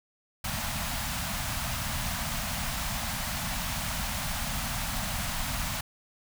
pink band-stop noise, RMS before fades -32 dBFS, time 0.44-5.81 s, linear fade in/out 5 ms, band 250 to 620 Hz, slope 48 dB/octave, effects none

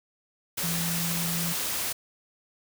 sine tone in noise, 169 Hz, E3, 43 cents sharp, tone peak -30 dBFS, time 0.63-1.53 s, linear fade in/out 10 ms, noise white, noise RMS -30 dBFS, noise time 0.57-1.93 s, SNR -3 dB, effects none

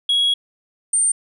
sine tone pair in turn, 3322 / 8869 Hz, G#7 / C#9, 0 / 0 cents, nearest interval octave + perfect fourth, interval 1700 cents, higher second, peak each -12 dBFS, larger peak neither, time 0.09-0.34 / 0.93-1.12 s, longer first, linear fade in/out 5 ms, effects tanh soft clip ceiling -13 dBFS

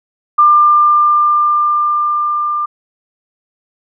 sine tone with level ramp, 1195 Hz, D6, 30 cents sharp, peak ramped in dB -4 to -14 dBFS, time 0.38-2.66 s, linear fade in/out 10 ms, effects none

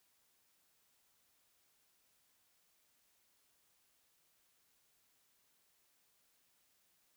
silence, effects white hiss -75 dBFS RMS until 7.16 s

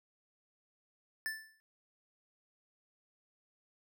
square tone with exponential decay, 1760 Hz, A6, in tune, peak -33 dBFS, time 1.26-1.6 s, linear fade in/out 0 ms, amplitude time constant 73 ms, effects none

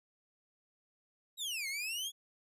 sawtooth exponential two-way sweep, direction down then up, 3906 to 2093 to 3407 Hz, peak -33 dBFS, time 1.37-2.12 s, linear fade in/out 50 ms, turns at 1.68 s, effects resampled to 32000 Hz

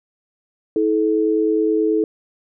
sine tone pair together, 322.3 / 431.8 Hz, E4 / A4, -39 / -33 cents, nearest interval perfect fourth, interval 506 cents, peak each -18 / -17 dBFS, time 0.76-2.04 s, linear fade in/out 2 ms, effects none

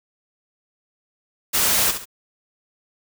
white noise with echo, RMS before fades -19 dBFS, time 1.53-1.92 s, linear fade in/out 20 ms, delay 68 ms, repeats 2, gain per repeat -9 dB, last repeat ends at 2.056 s, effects none

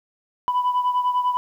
sine beating tone pair, 990 / 1000 Hz, B5 / B5, +4 / +21 cents, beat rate 10 Hz, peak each -18 / -23 dBFS, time 0.48-1.37 s, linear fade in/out 0 ms, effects tanh soft clip ceiling -15 dBFS + 9-bit

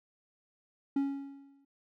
triangle tone with exponential decay, 277.2 Hz, C#4, in tune, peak -23 dBFS, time 0.96-1.65 s, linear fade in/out 5 ms, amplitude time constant 150 ms, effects none

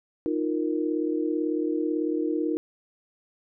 sine chord, Eb suspended second, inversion none, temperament equal, 311.1 / 349.2 / 466.2 Hz, Eb4 / F4 / Bb4, 0 / 0 / 0 cents, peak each -26 / -29 / -31 dBFS, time 0.26-2.57 s, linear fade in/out 0 ms, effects none

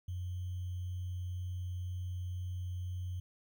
sine tone with sample-and-hold, 90.2 Hz, F#2, 44 cents flat, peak -36 dBFS, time 0.08-3.2 s, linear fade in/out 5 ms, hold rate 3150 Hz, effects none

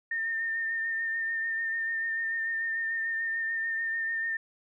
sine tone with vibrato, 1815 Hz, A#6, 47 cents flat, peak -28 dBFS, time 0.11-4.37 s, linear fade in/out 5 ms, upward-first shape sine, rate 6.8 Hz, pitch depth 22 cents each way, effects none

